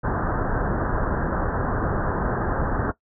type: low-pass noise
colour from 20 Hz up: pink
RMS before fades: -24 dBFS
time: 0.03-2.92 s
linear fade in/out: 20 ms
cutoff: 1700 Hz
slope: 96 dB/octave
effects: noise-tail reverb RT60 0.1 s tail -17 dB re dry